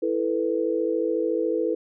sine chord, E suspended fourth, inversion none, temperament equal, 329.6 / 440 / 493.9 Hz, E4 / A4 / B4, 0 / 0 / 0 cents, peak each -26 dBFS, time 0.02-1.75 s, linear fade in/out 10 ms, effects none

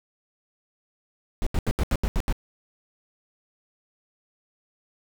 brown noise bursts, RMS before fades -22 dBFS, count 8, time 1.42-2.326 s, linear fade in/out 0 ms, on 45 ms, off 78 ms, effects none

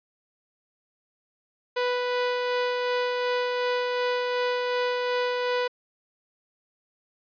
sawtooth tone with tremolo, 493.9 Hz, B4, in tune, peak -19 dBFS, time 1.76-5.68 s, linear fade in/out 10 ms, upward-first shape sine, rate 2.7 Hz, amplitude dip 25%, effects resampled to 11025 Hz

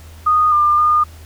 sine tone with pitch steps, 1235 / 1198 / 1217 Hz, D#6 / D6 / D#6, -13 / +34 / -39 cents, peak -10 dBFS, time 0.26-1.04 s, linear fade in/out 10 ms, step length 260 ms, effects added 80 Hz sine -36 dBFS peak until 1.25 s + pink hiss -45 dBFS RMS until 1.25 s

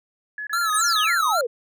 sine tone bursts, 1700 Hz, G#6, 40 cents sharp, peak -28 dBFS, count 7, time 0.38-1.159 s, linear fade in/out 2 ms, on 89 ms, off 26 ms
square tone with vibrato, 1318.5 Hz, E6, in tune, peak -21 dBFS, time 0.53-1.41 s, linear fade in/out 2 ms, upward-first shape sine, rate 3.7 Hz, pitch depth 100 cents each way
sine exponential sweep, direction down, 9956 to 442.8 Hz, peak -21 dBFS, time 0.74-1.47 s, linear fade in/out 10 ms
effects none

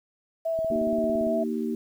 sine tone with vibrato, 652 Hz, E5, 19 cents flat, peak -24 dBFS, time 0.45-1.44 s, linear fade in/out 10 ms, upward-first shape sine, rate 4.6 Hz, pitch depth 13 cents each way
click train, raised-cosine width 3 ms, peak -28 dBFS, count 13, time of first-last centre 0.59-1.268 s, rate 17.7 Hz
sine chord, Eb major, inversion second, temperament equal with one note detuned, 233.1 / 311.1 / 386.8 Hz, Bb3 / Eb4 / G4, 0 / 0 / -23 cents, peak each -28 / -32 / -32 dBFS, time 0.71-1.75 s, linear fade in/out 2 ms
effects 9-bit

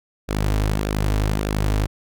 sawtooth tone with flanger, 51.7 Hz, G#1, 7 cents flat, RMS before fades -21 dBFS, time 0.28-1.87 s, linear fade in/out 20 ms, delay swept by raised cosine 0.96 to 5.66 ms, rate 1.7 Hz, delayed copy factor -0.5, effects none

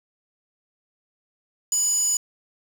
square tone with high-pass filter, 987.8 Hz, B5, in tune, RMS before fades -22 dBFS, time 1.72-2.17 s, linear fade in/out 2 ms, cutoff 6700 Hz, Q 9.4, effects 7-bit

